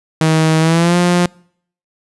sawtooth tone with pitch glide, 158.9 to 176.31 Hz, D#3 to F3, +37 to +17 cents, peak -6 dBFS, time 0.21-1.26 s, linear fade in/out 2 ms, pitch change +180 cents, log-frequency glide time 0.59-0.97 s, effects noise-tail reverb RT60 0.6 s tail -26 dB re dry + resampled to 24000 Hz

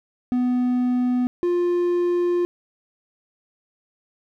triangle tone pair in turn, 248.5 / 351.4 Hz, B3 / F4, +11 / +11 cents, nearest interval tritone, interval 600 cents, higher second, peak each -16 dBFS, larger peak neither, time 0.32-1.27 / 1.43-2.45 s, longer second, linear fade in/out 0 ms, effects none

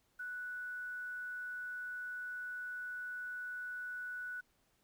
sine tone with quantisation, 1480 Hz, F#6, in tune, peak -40 dBFS, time 0.19-4.41 s, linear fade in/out 10 ms, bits 11, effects pink hiss -75 dBFS RMS until 4.83 s

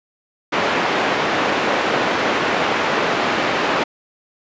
pink band-pass noise, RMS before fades -19 dBFS, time 0.52-3.84 s, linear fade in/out 10 ms, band 330 to 2500 Hz, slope 12 dB/octave, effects resampled to 16000 Hz

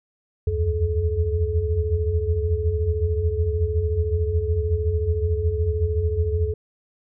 sine tone cluster, 74.8 / 83 / 88.4 / 429.3 Hz, D2 / E2 / F2 / A4, +32 / +12 / +22 / -43 cents, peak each -24 / -28 / -23 / -26 dBFS, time 0.47-6.54 s, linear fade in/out 5 ms, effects none

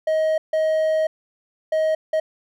triangle tone bursts at uneven times, 630 Hz, D#5, 21 cents sharp, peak -15 dBFS, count 4, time 0.07-0.38 / 0.53-1.07 / 1.72-1.95 / 2.13-2.2 s, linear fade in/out 5 ms, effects none

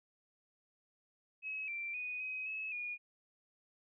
sine tone with pitch steps, 2562 / 2353 / 2482 / 2525 / 2582 / 2442 Hz, E7 / D7 / D#7 / D#7 / E7 / D#7, -50 / +3 / -5 / +25 / -37 / -33 cents, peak -38 dBFS, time 1.42-2.98 s, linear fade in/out 50 ms, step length 260 ms, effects none

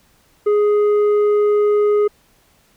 triangle tone with tanh clipping, 416 Hz, G#4, 3 cents sharp, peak -13 dBFS, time 0.46-2.08 s, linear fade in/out 10 ms, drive 10 dB, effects pink hiss -56 dBFS RMS until 2.76 s

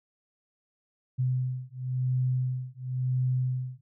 sine beating tone pair, 127.2 / 128.16 Hz, C3 / C3, -48 / -35 cents, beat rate 0.96 Hz, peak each -29 dBFS, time 1.18-3.81 s, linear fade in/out 20 ms, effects none

